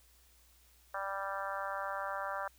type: harmonic tone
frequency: 196 Hz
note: G3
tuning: in tune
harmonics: 3 / 4 / 5 / 6 / 7 / 8 / 9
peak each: -42 / -43 / -43 / -42 / -43 / -44 / -50 dBFS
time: 0.94-2.48 s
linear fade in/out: 5 ms
effects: added 60 Hz sine -65 dBFS peak until 2.58 s + white hiss -66 dBFS RMS until 2.58 s